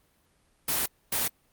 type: noise bursts at uneven times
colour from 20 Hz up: white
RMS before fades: -27 dBFS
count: 2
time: 0.68-0.86 / 1.12-1.28 s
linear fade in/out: 5 ms
effects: pink hiss -67 dBFS RMS until 1.52 s + Opus 32 kbps